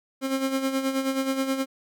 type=tone with tremolo; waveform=30% pulse; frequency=267.5 Hz; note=C4; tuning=38 cents sharp; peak=-19 dBFS; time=0.21-1.66 s; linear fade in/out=50 ms; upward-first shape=sine; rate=9.4 Hz; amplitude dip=60%; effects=none